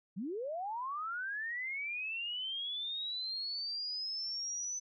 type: linear sweep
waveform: sine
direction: up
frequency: 164.6 to 6060 Hz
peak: -36 dBFS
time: 0.16-4.8 s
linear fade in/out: 20 ms
effects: none